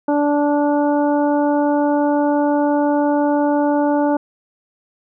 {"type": "harmonic tone", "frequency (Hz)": 291.4, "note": "D4", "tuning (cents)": -13, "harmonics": [1, 2, 3, 4, 5], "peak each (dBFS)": [-16, -19, -21, -34, -32], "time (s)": [0.08, 4.17], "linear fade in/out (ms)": 5, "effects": []}